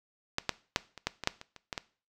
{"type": "clicks", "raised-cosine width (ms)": 0.2, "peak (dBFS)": [-11, -9, -7, -26, -11, -19, -7, -26, -29, -17, -16], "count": 11, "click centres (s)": [0.384, 0.493, 0.761, 0.977, 1.07, 1.237, 1.274, 1.414, 1.563, 1.728, 1.778], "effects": ["noise-tail reverb RT60 0.4 s tail -19 dB re dry"]}